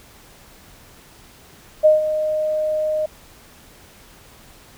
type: tone with ADSR envelope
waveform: sine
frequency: 617 Hz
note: D#5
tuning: 15 cents flat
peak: -7 dBFS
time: 1.83-3.06 s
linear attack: 25 ms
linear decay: 150 ms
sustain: -11 dB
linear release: 6 ms
effects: pink hiss -47 dBFS RMS until 4.77 s